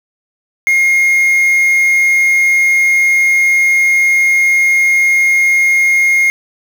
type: tone with quantisation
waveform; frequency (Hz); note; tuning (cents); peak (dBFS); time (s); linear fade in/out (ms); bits
triangle; 2139; C7; +38; -6; 0.67-6.3; 0; 5
effects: none